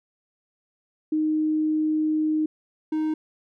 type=tone pair in turn; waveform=sine / triangle; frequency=309.8 / 311.3 Hz; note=D#4 / D#4; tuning=-7 / +1 cents; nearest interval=unison; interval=8 cents; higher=second; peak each=-20 / -20 dBFS; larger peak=neither; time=1.12-2.46 / 2.92-3.14 s; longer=first; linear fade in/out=5 ms; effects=none